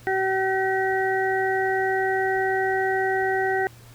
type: harmonic tone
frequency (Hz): 381.5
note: G4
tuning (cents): -47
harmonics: 1 / 2 / 4 / 5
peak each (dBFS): -24 / -25 / -29 / -28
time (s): 0.07-3.67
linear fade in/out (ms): 0
effects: added 118 Hz sine -46 dBFS peak until 3.94 s + pink hiss -51 dBFS RMS until 3.94 s